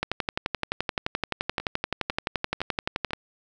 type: two click trains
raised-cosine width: 0.3 ms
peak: -19 / -9 dBFS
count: 4 / 37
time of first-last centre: 1.6-3.108 / 0.03-3.133 s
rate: 1.99 / 11.6 Hz
effects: none